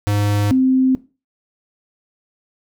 square / sine tone pair in turn, 102.9 / 260.3 Hz, G#2 / C4, -16 / -9 cents, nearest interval octave + major third, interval 1607 cents, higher second, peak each -16 / -11 dBFS, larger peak second, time 0.07-0.51 / 0.51-0.95 s, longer neither, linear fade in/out 0 ms, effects noise-tail reverb RT60 0.3 s tail -18 dB re dry

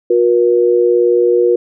sine tone pair together, 360 / 478.5 Hz, F#4 / A#4, -47 / +45 cents, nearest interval perfect fourth, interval 492 cents, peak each -11 dBFS, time 0.1-1.56 s, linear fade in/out 5 ms, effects none

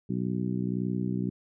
harmonic tone, 61.74 Hz, B1, in tune, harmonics 2 / 3 / 4 / 5 / 6, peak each -33 / -30 / -34 / -37 / -39 dBFS, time 0.09-1.3 s, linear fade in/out 10 ms, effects none

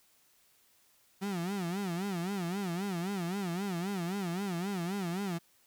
35% pulse tone with vibrato, 185 Hz, F#3, in tune, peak -31 dBFS, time 1.21-5.39 s, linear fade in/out 20 ms, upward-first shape sine, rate 3.8 Hz, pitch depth 170 cents each way, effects white hiss -67 dBFS RMS until 5.66 s

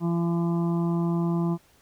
harmonic tone, 169.7 Hz, F3, 49 cents flat, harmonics 1 / 2 / 4 / 5 / 6 / 7, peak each -23 / -29 / -39 / -42 / -39 / -45 dBFS, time 0-1.58 s, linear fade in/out 50 ms, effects pink hiss -60 dBFS RMS until 1.81 s

